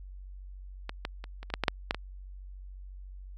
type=clicks; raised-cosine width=0.3 ms; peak=-19 / -16 / -26 / -27 / -25 / -12 / -11 / -6 / -10 / -18 dBFS; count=10; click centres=0.894 / 1.051 / 1.241 / 1.43 / 1.502 / 1.539 / 1.637 / 1.682 / 1.909 / 1.946 s; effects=added 47 Hz sine -42 dBFS peak until 3.37 s